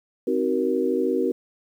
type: chord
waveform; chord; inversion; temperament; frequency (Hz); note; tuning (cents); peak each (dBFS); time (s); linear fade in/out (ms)
sine; C half-diminished seventh; none; just; 261.6 / 314 / 376.7 / 470.9; C4 / Eb4 / Gb4 / Bb4; 0 / +16 / +31 / +18; -26 / -28 / -24 / -25; 0.27-1.32; 5
effects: 9-bit